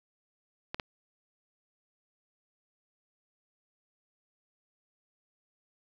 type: clicks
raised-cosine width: 0.3 ms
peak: -18 dBFS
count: 2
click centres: 0.745 / 0.798 s
effects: 8-bit